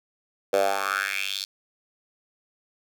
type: tone with high-pass filter sweep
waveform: 10% pulse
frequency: 98 Hz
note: G2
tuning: in tune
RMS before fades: -26 dBFS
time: 0.53-1.45 s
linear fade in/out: 5 ms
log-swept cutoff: 510 to 4400 Hz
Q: 4.5
effects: none